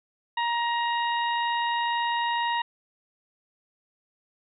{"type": "harmonic tone", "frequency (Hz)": 942, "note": "A#5", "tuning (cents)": 18, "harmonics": [1, 2, 3, 4], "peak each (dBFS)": [-25, -31, -35, -37], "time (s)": [0.37, 2.62], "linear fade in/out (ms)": 5, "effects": []}